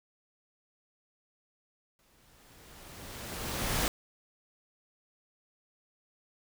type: noise with exponential growth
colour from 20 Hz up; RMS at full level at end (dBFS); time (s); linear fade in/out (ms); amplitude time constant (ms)
pink; -28; 1.99-3.88; 1; 410
effects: none